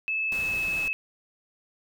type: tone with pitch glide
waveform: sine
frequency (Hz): 2609 to 2594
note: E7 to E7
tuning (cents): -18 to -28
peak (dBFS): -25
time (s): 0.08-0.93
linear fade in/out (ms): 0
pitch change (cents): -10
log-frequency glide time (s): 0.28-0.62
type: noise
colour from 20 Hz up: pink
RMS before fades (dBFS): -40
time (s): 0.32-0.88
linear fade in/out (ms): 0
effects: none